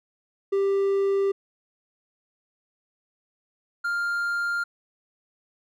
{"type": "tone pair in turn", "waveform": "triangle", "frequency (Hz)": [394, 1399.6], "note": ["G4", "F6"], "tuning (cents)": [9, 3], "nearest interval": "octave + minor seventh", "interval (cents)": 2194, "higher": "second", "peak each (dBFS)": [-18, -22], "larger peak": "first", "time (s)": [[0.52, 1.32], [3.84, 4.64]], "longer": "neither", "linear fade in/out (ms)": 10, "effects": []}